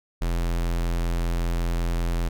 square tone, 42.62 Hz, F1, 41 cents flat, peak -23 dBFS, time 0.21-2.29 s, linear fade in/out 10 ms, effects none

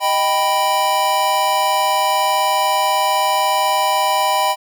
square chord, Eb augmented, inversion none, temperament equal, 622.3 / 784 / 987.8 Hz, Eb5 / G5 / B5, 0 / 0 / 0 cents, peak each -23 / -19 / -18 dBFS, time 0-4.56 s, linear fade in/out 50 ms, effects none

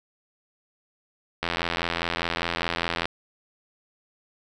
click train, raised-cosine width 0.3 ms, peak -9 dBFS, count 139, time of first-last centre 1.43-3.055 s, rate 84.9 Hz, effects none

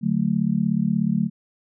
sine chord, D major, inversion none, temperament just, 146.83 / 183.54 / 220.2 Hz, D3 / F#3 / A3, 0 / -14 / +2 cents, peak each -26 / -22 / -22 dBFS, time 0.01-1.3 s, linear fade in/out 50 ms, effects none

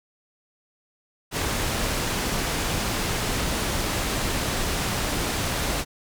pink low-pass noise, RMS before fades -26 dBFS, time 1.31-5.85 s, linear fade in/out 50 ms, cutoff 11000 Hz, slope 12 dB/octave, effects none

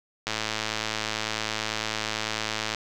click train, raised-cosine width 0.2 ms, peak -10 dBFS, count 271, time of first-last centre 0.27-2.747 s, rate 109 Hz, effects none

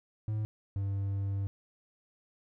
triangle tone pair in turn, 107.7 / 98.68 Hz, A2 / G2, -37 / +12 cents, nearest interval major second, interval 151 cents, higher first, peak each -28 / -28 dBFS, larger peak neither, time 0.28-0.45 / 0.76-1.47 s, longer second, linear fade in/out 0 ms, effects none

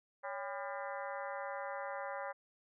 harmonic tone with a mistuned harmonic, 200.2 Hz, G3, 37 cents sharp, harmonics 3 / 4 / 5 / 6 / 7 / 8 / 9 / 10, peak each -43 / -45 / -47 / -49 / -50 / -51 / -52 / -53 dBFS, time 0.23-2.33 s, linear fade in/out 20 ms, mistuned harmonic 3, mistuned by -120 cents, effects none

